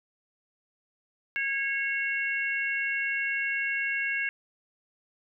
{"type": "harmonic tone", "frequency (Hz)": 548, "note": "C#5", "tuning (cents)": -20, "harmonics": [3, 4, 5], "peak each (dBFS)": [-30, -30, -34], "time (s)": [1.36, 4.29], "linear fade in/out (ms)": 0, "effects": []}